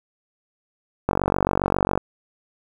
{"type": "click train", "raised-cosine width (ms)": 1, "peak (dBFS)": -5, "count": 43, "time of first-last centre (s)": [1.09, 1.976], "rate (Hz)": 47.4, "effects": ["7-bit"]}